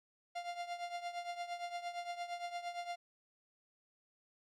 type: tone with tremolo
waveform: 45% pulse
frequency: 698.5 Hz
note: F5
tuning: in tune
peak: -37 dBFS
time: 0.35-2.96 s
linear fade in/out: 10 ms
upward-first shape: triangle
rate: 8.7 Hz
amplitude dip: 80%
effects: low-pass 6000 Hz 12 dB/octave + 13-bit